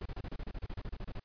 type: noise bursts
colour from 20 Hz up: brown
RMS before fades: -39 dBFS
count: 16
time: 0.01-1.197 s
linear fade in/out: 5 ms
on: 47 ms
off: 29 ms
effects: white hiss -75 dBFS RMS until 1.24 s + resampled to 11025 Hz